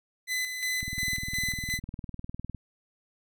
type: tone with tremolo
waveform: sawtooth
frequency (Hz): 2014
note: B6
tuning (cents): +33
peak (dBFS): -24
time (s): 0.27-1.8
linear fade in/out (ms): 50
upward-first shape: square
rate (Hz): 2.8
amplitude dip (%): 50
type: click train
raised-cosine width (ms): 5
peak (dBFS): -25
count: 35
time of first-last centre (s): 0.83-2.547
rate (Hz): 19.8
effects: none